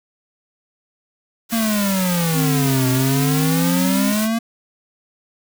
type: noise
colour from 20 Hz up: white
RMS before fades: -26 dBFS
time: 1.49-4.29 s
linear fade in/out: 50 ms
type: exponential two-way sweep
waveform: square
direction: down then up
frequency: 231.9 to 125.3 to 231.9 Hz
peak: -18 dBFS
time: 1.52-4.39 s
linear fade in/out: 10 ms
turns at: 2.9 s
type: tone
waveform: sine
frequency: 264.9 Hz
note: C4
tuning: 22 cents sharp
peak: -19 dBFS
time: 2.33-4.14 s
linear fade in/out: 50 ms
effects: none